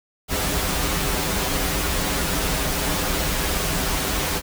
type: noise with comb filter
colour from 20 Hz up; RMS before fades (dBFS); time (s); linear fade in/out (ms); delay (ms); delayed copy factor
pink; -23; 0.28-4.42; 50; 8.7; -0.75
effects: none